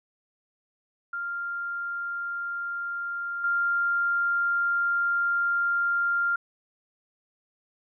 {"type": "tone with level steps", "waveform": "sine", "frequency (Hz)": 1395, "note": "F6", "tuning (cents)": -2, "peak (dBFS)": [-29, -22], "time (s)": [1.13, 6.36], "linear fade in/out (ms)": 5, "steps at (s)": 3.44, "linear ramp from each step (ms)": 2, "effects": []}